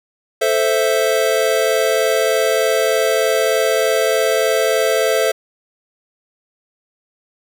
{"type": "chord", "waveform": "square", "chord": "A minor", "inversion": "none", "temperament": "equal", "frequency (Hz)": [440, 523.3, 659.3], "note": ["A4", "C5", "E5"], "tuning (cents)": [0, 0, 0], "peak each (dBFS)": -19, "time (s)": [0.41, 5.32], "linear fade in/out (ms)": 10, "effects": []}